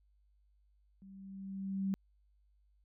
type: tone with level ramp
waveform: sine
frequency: 193.8 Hz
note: G3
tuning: 20 cents flat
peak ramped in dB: -52 to -30 dBFS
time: 1.02-1.94 s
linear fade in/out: 0 ms
effects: added 50 Hz sine -67 dBFS peak until 2.84 s